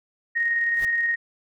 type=tone with tremolo; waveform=sine; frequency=1864.7 Hz; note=A#6; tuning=in tune; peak=-19 dBFS; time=0.35-1.16 s; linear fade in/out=20 ms; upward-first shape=square; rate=19 Hz; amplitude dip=25%
type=noise with exponential growth; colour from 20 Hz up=pink; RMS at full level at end=-35 dBFS; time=0.68-0.85 s; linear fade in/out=1 ms; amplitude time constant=36 ms
effects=none